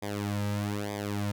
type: tone with flanger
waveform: sawtooth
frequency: 102.6 Hz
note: G#2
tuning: 21 cents flat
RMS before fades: -32 dBFS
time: 0.02-1.32 s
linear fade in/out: 10 ms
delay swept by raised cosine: 0.71 to 2.81 ms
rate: 1.1 Hz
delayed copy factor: -0.95
effects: none